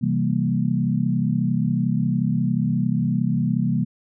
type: chord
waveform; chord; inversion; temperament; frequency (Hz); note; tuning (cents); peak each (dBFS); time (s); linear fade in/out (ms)
sine; C dominant seventh; none; equal; 130.81 / 164.81 / 196 / 233.1; C3 / E3 / G3 / Bb3; 0 / 0 / 0 / 0; -24; 0.01-3.85; 20
effects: none